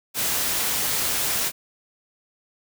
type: noise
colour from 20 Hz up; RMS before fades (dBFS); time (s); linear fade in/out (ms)
white; -24; 0.14-1.52; 50
effects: none